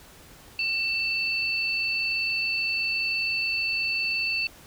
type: tone pair together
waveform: sine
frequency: 2668 / 4487 Hz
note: E7 / C#8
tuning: +20 / +20 cents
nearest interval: major sixth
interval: 900 cents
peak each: -25 / -30 dBFS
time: 0.59-4.47 s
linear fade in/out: 2 ms
effects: pink hiss -50 dBFS RMS until 4.66 s